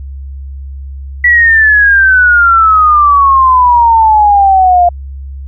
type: exponential sweep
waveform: sine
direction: down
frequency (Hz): 1960 to 695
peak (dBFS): -3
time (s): 1.24-4.89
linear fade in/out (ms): 5
effects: added 68 Hz sine -21 dBFS peak until 5.47 s